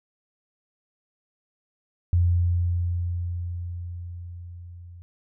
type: tone with level ramp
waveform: sine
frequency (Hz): 87.31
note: F2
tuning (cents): 0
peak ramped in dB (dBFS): -16 to -41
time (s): 2.13-5.02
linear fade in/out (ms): 0
effects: none

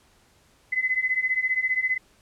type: beating tone pair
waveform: sine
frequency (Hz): 2019 / 2034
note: B6 / C7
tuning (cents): +38 / -50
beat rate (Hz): 15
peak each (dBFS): -26 / -24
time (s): 0.72-1.98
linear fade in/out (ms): 10
effects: pink hiss -60 dBFS RMS until 2.21 s + low-pass 11000 Hz 12 dB/octave

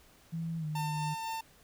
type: tone with pitch glide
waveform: sine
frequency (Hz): 164.81 to 152.89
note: E3 to D#3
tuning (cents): 0 to -30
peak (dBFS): -33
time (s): 0.32-1.15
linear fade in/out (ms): 20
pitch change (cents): -130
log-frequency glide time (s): 0.58-0.66
type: tone with tremolo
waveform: 45% pulse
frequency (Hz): 899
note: A5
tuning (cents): +37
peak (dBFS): -34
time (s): 0.75-1.41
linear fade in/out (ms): 5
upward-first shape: sine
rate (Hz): 4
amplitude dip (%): 25
effects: pink hiss -61 dBFS RMS until 1.63 s

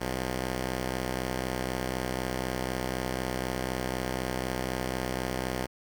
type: tone pair together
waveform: 5% pulse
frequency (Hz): 64 / 178.27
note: C2 / F3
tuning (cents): -38 / +36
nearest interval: octave + tritone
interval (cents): 1774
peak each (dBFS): -19 / -28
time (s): 0-5.67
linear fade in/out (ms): 20
effects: none

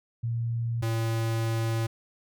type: tone pair in turn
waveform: sine / square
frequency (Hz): 116.54 / 113.48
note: A#2 / A#2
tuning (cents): 0 / -46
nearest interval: unison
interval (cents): 46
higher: first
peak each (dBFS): -26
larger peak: neither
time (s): 0.23-0.82 / 0.82-1.87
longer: second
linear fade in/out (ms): 10
effects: none

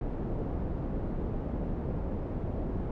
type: low-pass noise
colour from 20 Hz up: pink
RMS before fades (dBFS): -33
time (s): 0.01-2.91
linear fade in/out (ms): 2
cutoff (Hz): 480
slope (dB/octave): 12
effects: none

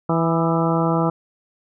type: harmonic tone with a mistuned harmonic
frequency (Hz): 164.81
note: E3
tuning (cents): 0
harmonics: 1 / 2 / 3 / 4 / 5 / 6 / 7 / 8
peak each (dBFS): -20 / -23 / -25 / -26 / -27 / -28 / -28 / -29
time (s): 0.09-1.1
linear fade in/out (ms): 5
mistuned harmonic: 7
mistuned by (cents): +60
effects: none

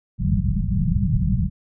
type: low-pass noise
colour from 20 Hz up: white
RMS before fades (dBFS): -20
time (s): 0.18-1.5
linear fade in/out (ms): 50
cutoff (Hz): 200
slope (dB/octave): 96
effects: none

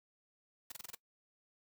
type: noise bursts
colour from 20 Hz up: white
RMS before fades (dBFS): -45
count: 6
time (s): 0.7-0.95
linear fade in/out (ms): 5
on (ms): 20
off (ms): 26
effects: noise-tail reverb RT60 0.1 s tail -20 dB re dry

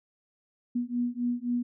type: beating tone pair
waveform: sine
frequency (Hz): 240.7 / 244.5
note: B3 / B3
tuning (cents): -44 / -17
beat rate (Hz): 3.8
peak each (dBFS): -30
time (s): 0.75-1.63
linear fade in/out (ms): 10
effects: none

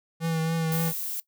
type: tone with vibrato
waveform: square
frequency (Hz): 162.9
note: E3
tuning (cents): -20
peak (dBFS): -25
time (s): 0.2-0.93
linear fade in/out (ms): 50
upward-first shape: triangle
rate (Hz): 3.6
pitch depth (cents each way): 30
type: noise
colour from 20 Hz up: violet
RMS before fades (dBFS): -32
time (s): 0.72-1.2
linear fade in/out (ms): 0
effects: noise-tail reverb RT60 0.1 s tail -19 dB re dry

